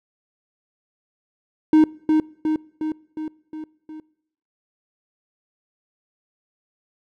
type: tone with echo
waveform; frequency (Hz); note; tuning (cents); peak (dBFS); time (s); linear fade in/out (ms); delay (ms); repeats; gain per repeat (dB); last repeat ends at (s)
triangle; 311.1; D#4; 0; -8; 1.73-1.84; 2; 360; 6; -4; 4
effects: noise-tail reverb RT60 0.8 s tail -24 dB re dry